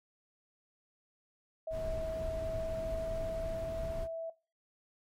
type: tone with pitch glide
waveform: sine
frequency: 643 to 656.5 Hz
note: E5 to E5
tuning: -43 to -7 cents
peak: -35 dBFS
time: 1.67-4.3 s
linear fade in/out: 5 ms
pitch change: +36 cents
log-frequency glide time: 1.82-4.02 s
type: noise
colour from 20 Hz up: brown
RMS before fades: -40 dBFS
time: 1.7-4.08 s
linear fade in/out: 50 ms
effects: noise-tail reverb RT60 0.3 s tail -20 dB re dry + MP3 64 kbps